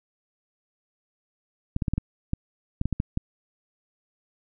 clicks, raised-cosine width 5 ms, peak -12 dBFS, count 11, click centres 1.764 / 1.822 / 1.882 / 1.936 / 1.98 / 2.334 / 2.814 / 2.856 / 2.927 / 3.001 / 3.174 s, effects none

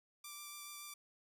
5% pulse tone with vibrato, 1174.7 Hz, D6, in tune, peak -36 dBFS, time 0.24-0.94 s, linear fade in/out 5 ms, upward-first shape triangle, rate 7 Hz, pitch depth 14 cents each way, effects none

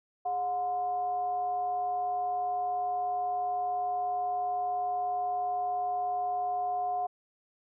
sine tone with frequency modulation, 723 Hz, F#5, 40 cents flat, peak -28 dBFS, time 0.25-7.07 s, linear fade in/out 10 ms, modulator 311 Hz, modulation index 0.32, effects none

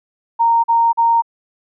sine tone bursts, 926 Hz, A#5, 12 cents flat, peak -10 dBFS, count 3, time 0.39-1.222 s, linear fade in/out 20 ms, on 250 ms, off 41 ms, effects none

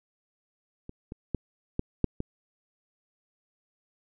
clicks, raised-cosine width 3 ms, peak -27 / -25 / -15 / -14 / -9 / -18 dBFS, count 6, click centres 0.894 / 1.121 / 1.347 / 1.794 / 2.043 / 2.204 s, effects none

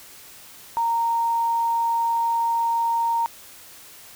sine tone, 926 Hz, A#5, 12 cents flat, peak -19 dBFS, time 0.77-3.26 s, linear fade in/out 0 ms, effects white hiss -45 dBFS RMS until 4.15 s

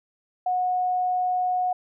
sine tone, 730 Hz, F#5, 24 cents flat, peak -21 dBFS, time 0.46-1.73 s, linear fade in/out 5 ms, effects none

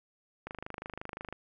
click train, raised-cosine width 0.5 ms, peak -24 dBFS, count 23, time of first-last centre 0.47-1.326 s, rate 25.7 Hz, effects none

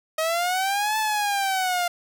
sawtooth linear two-way sweep, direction up then down, 627 to 875 to 696 Hz, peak -18 dBFS, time 0.18-1.88 s, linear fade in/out 5 ms, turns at 0.98 s, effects none

